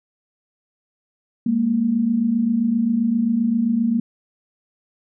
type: tone pair together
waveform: sine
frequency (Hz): 205.3 / 232.9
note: G#3 / A#3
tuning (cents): -20 / -1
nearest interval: major second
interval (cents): 219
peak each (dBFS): -23 / -17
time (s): 1.46-4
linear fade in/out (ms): 5
effects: none